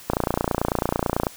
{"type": "click train", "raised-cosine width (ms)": 1, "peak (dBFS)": -6, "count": 35, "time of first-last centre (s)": [0.1, 1.268], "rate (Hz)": 29.1, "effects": ["white hiss -44 dBFS RMS until 1.36 s"]}